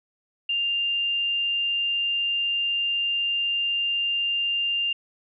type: tone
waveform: sine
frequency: 2796 Hz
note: F7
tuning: 1 cent sharp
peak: -22 dBFS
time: 0.49-4.93 s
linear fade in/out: 5 ms
effects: none